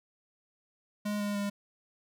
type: tone with pitch steps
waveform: square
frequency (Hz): 207.7 / 205.1 / 202.5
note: G#3 / G#3 / G#3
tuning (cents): 0 / -21 / -43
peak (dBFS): -31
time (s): 1.05-1.5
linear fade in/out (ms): 10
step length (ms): 150
effects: none